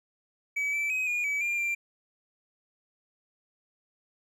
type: tone with pitch steps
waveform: triangle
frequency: 2283 / 2321 / 2527 / 2435 / 2287 / 2395 / 2370 Hz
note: D7 / D7 / D#7 / D#7 / D7 / D7 / D7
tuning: -50 / -21 / +26 / -38 / -47 / +33 / +15 cents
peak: -25 dBFS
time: 0.56-1.75 s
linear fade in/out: 10 ms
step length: 170 ms
effects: none